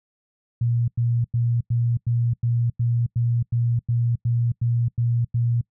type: tone bursts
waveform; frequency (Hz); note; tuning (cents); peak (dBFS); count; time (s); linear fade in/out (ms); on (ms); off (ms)
sine; 118.5; A#2; +29; -18; 14; 0.61-5.612; 5; 270; 94
effects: noise-tail reverb RT60 0.1 s tail -24 dB re dry